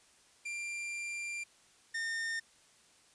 45% pulse tone pair in turn, 2377 / 1820.9 Hz, D7 / A#6, +20 / -41 cents, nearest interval perfect fourth, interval 461 cents, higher first, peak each -37 / -34 dBFS, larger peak second, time 0.45-1.44 / 1.94-2.4 s, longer first, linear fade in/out 10 ms, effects white hiss -64 dBFS RMS until 3.14 s + resampled to 22050 Hz

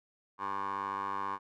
15% pulse tone with band-pass filter, 98.4 Hz, G2, 7 cents sharp, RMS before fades -36 dBFS, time 0.38-1.39 s, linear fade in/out 50 ms, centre 1100 Hz, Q 6.1, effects none

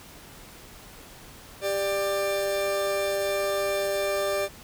40% pulse tone pair together, 395.6 / 592.7 Hz, G4 / D5, +16 / +16 cents, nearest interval perfect fifth, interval 700 cents, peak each -29 / -25 dBFS, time 1.61-4.49 s, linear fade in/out 50 ms, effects pink hiss -47 dBFS RMS until 4.63 s

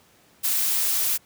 blue noise, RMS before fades -23 dBFS, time 0.43-1.18 s, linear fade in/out 20 ms, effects pink hiss -57 dBFS RMS until 1.25 s + high-pass 100 Hz 12 dB/octave

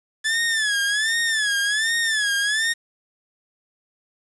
sawtooth tone with vibrato, 1730 Hz, A6, 30 cents flat, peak -16 dBFS, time 0.24-2.74 s, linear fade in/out 20 ms, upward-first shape sine, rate 1.3 Hz, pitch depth 120 cents each way, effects resampled to 24000 Hz + 7-bit

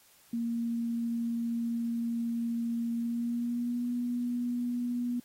sine tone with pitch glide, 233.1 to 242.7 Hz, A#3 to B3, 0 to -30 cents, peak -29 dBFS, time 0.33-5.2 s, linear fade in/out 5 ms, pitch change +70 cents, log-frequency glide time 2.95-3.87 s, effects white hiss -61 dBFS RMS until 5.24 s + AAC 48 kbps

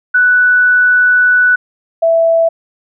sine tone pair in turn, 1484 / 661 Hz, F#6 / E5, +5 / +5 cents, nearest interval octave + major second, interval 1400 cents, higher first, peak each -6 / -7 dBFS, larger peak first, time 0.14-1.56 / 2.02-2.49 s, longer first, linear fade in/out 10 ms, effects none

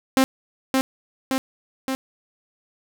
sawtooth tone with echo, 264.5 Hz, C4, 19 cents sharp, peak -10 dBFS, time 0.17-0.24 s, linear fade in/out 0 ms, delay 570 ms, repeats 3, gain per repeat -3 dB, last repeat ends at 1.95 s, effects none

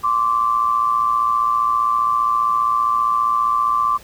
sine tone pair together, 1046.9 / 1162 Hz, C6 / D6, +1 / -19 cents, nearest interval major second, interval 180 cents, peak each -20 / -16 dBFS, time 0.03-3.98 s, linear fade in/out 20 ms, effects pink hiss -44 dBFS RMS until 4.03 s

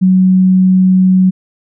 sine tone, 186.2 Hz, F#3, 11 cents sharp, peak -5 dBFS, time 0.01-1.31 s, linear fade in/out 20 ms, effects none

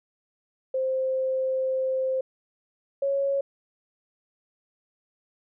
sine tone pair in turn, 523.3 / 553.2 Hz, C5 / C#5, 0 / -4 cents, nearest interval minor second, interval 96 cents, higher second, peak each -23 / -22 dBFS, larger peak second, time 0.74-2.21 / 3.02-3.41 s, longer first, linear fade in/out 5 ms, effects none

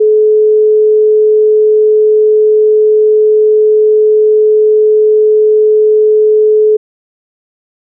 sine tone, 428.8 Hz, A4, 45 cents flat, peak -4 dBFS, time 0-6.77 s, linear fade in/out 10 ms, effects none

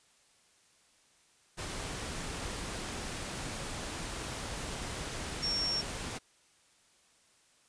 sine tone in noise, 5500 Hz, F8, 27 cents flat, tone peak -30 dBFS, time 5.42-5.82 s, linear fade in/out 20 ms, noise pink, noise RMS -39 dBFS, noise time 1.57-6.19 s, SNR +6 dB, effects white hiss -66 dBFS RMS until 7.68 s + resampled to 22050 Hz

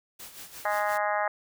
white noise with tremolo, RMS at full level -42 dBFS, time 0.19-0.98 s, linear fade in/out 10 ms, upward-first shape sine, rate 5.7 Hz, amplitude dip 65%
harmonic tone, 207.7 Hz, G#3, in tune, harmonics 3 / 4 / 5 / 6 / 7 / 8 / 9 / 10, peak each -30 / -29 / -35 / -33 / -38 / -35 / -36 / -42 dBFS, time 0.65-1.28 s, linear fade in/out 2 ms
effects none

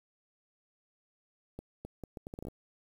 accelerating click train, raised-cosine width 2 ms, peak -28 dBFS, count 11, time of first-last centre 1.59-2.484 s, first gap 260 ms, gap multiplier 0.72, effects 9-bit

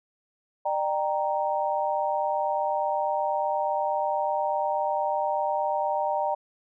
sine chord, G minor, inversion second, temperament equal with one note detuned, 600.4 / 784 / 932.3 Hz, D5 / G5 / Bb5, +38 / 0 / 0 cents, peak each -28 dBFS, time 0.65-6.35 s, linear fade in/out 10 ms, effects none

